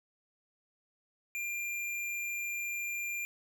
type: tone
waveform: square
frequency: 2391 Hz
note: D7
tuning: 30 cents sharp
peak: -35 dBFS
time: 1.35-3.25 s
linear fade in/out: 0 ms
effects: none